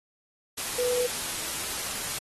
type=tone in noise; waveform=sine; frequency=493.9 Hz; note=B4; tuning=in tune; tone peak=-24 dBFS; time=0.78-1.07 s; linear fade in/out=10 ms; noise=white; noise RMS=-32 dBFS; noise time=0.57-2.19 s; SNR=+5 dB; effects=AAC 32 kbps